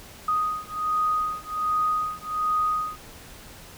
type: beating tone pair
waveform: sine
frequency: 1244.5 / 1245.8 Hz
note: D#6 / D#6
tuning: 0 / +2 cents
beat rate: 1.3 Hz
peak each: -26 dBFS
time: 0.28-2.97 s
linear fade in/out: 5 ms
effects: pink hiss -45 dBFS RMS until 3.77 s